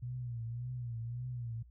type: tone with vibrato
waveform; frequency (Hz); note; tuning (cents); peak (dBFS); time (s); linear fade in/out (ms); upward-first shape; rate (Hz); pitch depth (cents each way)
sine; 120; B2; -49; -37; 0.02-1.63; 10; triangle; 1.8; 100
effects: added 60 Hz sine -55 dBFS peak until 1.7 s